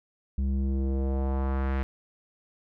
square tone with low-pass filter sweep, 66.9 Hz, C2, 39 cents sharp, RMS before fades -27 dBFS, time 0.38-1.83 s, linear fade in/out 0 ms, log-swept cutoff 160 to 2100 Hz, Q 1.5, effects none

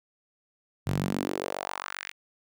sawtooth tone with high-pass filter sweep, 47.44 Hz, F#1, 44 cents sharp, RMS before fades -32 dBFS, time 0.86-2.12 s, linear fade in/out 20 ms, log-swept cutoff 110 to 2300 Hz, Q 2.5, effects none

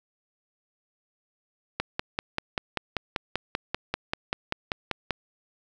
click train, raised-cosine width 0.3 ms, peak -10 dBFS, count 18, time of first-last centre 1.8-5.107 s, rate 5.14 Hz, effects none

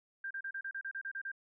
sine tone bursts, 1587 Hz, G6, 21 cents sharp, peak -37 dBFS, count 11, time 0.24-1.317 s, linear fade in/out 5 ms, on 67 ms, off 34 ms, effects none

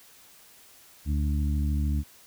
harmonic tone, 73.42 Hz, D2, in tune, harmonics 1 / 2 / 3 / 4, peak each -24 / -33 / -34 / -38 dBFS, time 1.05-2.04 s, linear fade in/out 50 ms, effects white hiss -54 dBFS RMS until 2.26 s

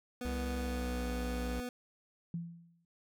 25% pulse tone, 246.9 Hz, B3, in tune, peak -34 dBFS, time 0.21-1.69 s, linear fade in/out 2 ms
square tone with pitch glide, 66.5 to 59.93 Hz, C2 to A#1, +29 to +49 cents, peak -37 dBFS, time 0.25-1.6 s, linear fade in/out 0 ms, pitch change -180 cents, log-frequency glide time 0.54-1.09 s
sine tone with exponential decay, 169.3 Hz, E3, 46 cents sharp, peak -33 dBFS, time 2.34-2.85 s, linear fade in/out 2 ms, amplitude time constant 110 ms
effects none

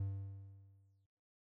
triangle tone with exponential decay, 98 Hz, G2, in tune, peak -33 dBFS, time 0-1.06 s, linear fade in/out 5 ms, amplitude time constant 230 ms, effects noise-tail reverb RT60 0.6 s tail -17 dB re dry

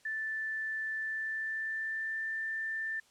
sine tone with pitch glide, 1760 to 1780.5 Hz, A6 to A6, 0 to +20 cents, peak -33 dBFS, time 0.05-3 s, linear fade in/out 5 ms, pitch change +20 cents, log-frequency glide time 0.95-2.32 s, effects white hiss -65 dBFS RMS until 3.1 s + low-pass 8000 Hz 12 dB/octave

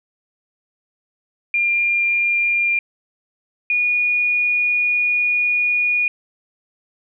sine tone pair in turn, 2399 / 2448 Hz, D7 / D#7, +36 / -29 cents, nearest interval unison, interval 35 cents, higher second, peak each -15 / -15 dBFS, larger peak neither, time 1.54-2.79 / 3.7-6.08 s, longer second, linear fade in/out 2 ms, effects none

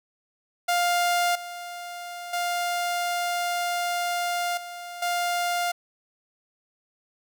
sawtooth tone with level steps, 702 Hz, F5, 9 cents sharp, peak -17 / -31 / -21 / -32 / -20 dBFS, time 0.68-5.72 s, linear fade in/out 10 ms, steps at 1.35 / 2.33 / 4.57 / 5.02 s, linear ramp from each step 5 ms, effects none

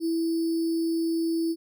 sine tone with sample-and-hold, 329.6 Hz, E4, in tune, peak -23 dBFS, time 0-1.56 s, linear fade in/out 50 ms, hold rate 4900 Hz, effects none

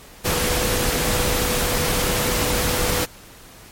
sine tone in noise, 493.9 Hz, B4, in tune, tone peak -27 dBFS, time 0.24-3.06 s, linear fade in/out 20 ms, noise pink, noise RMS -21 dBFS, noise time 0.24-3.06 s, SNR -9 dB, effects pink hiss -44 dBFS RMS until 3.71 s + MP3 64 kbps

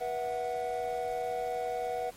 triangle chord, B suspended fourth, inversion none, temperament equal with one note detuned, 484.8 / 659.3 / 740 Hz, B4 / E5 / F#5, -32 / 0 / 0 cents, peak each -33 / -36 / -32 dBFS, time 0-2.11 s, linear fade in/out 20 ms, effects pink hiss -53 dBFS RMS until 2.16 s + MP3 64 kbps

